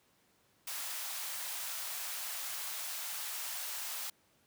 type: high-pass noise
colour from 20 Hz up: white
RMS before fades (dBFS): -40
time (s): 0.67-4.1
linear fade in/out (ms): 5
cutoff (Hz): 660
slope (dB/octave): 24
effects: pink hiss -70 dBFS RMS until 4.46 s + high-pass 100 Hz 12 dB/octave